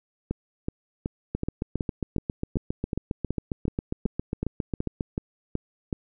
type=two click trains; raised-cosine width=3 ms; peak=-14 / -14 dBFS; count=16 / 28; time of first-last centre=0.31-5.928 / 1.35-5.009 s; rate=2.67 / 7.38 Hz; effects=none